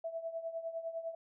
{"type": "tone with tremolo", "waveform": "sine", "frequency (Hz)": 659.3, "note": "E5", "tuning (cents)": 0, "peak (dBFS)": -34, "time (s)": [0.04, 1.15], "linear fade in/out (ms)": 5, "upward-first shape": "triangle", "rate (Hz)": 9.9, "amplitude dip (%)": 80, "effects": []}